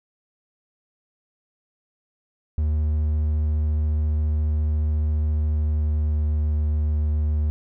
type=tone with pitch glide; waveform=triangle; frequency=76.2 to 75.59 Hz; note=D#2 to D#2; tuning=-36 to -49 cents; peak=-17 dBFS; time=2.58-7.5 s; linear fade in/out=0 ms; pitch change=-13 cents; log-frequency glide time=5.33-6.33 s; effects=none